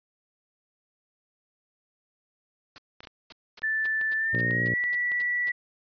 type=noise bursts; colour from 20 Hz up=white; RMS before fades=-42 dBFS; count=11; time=2.76-5.491 s; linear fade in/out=0 ms; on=21 ms; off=250 ms
type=clicks; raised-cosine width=0.3 ms; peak=-26 dBFS; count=9; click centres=3.005 / 3.072 / 3.62 / 3.856 / 4.013 / 4.35 / 4.509 / 4.839 / 5.118 s
type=tone with pitch glide; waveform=sine; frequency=1760 to 1952.8 Hz; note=A6 to B6; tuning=0 to -20 cents; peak=-24 dBFS; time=3.63-5.52 s; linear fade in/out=10 ms; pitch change=+180 cents; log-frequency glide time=4.17-4.77 s
type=harmonic tone; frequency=59.1 Hz; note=A#1; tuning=24 cents sharp; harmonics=2 / 3 / 4 / 5 / 6 / 7 / 8 / 9 / 10; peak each=-30 / -34 / -36 / -38 / -40 / -41 / -42 / -43 / -44 dBFS; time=4.33-4.74 s; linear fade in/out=5 ms
effects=resampled to 11025 Hz